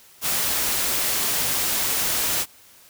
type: noise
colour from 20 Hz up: white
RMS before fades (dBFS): -23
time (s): 0.21-2.46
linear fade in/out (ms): 50
effects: white hiss -51 dBFS RMS until 2.89 s